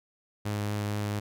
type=tone with vibrato; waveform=sawtooth; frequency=103.83 Hz; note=G#2; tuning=in tune; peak=-25 dBFS; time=0.45-1.2 s; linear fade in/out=10 ms; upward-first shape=sine; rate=4.3 Hz; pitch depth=9 cents each way; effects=none